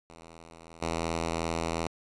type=tone with level steps; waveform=5% pulse; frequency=82.7 Hz; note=E2; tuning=6 cents sharp; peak=-37 / -18 dBFS; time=0.1-1.87 s; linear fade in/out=0 ms; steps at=0.82 s; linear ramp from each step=5 ms; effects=resampled to 22050 Hz + 10-bit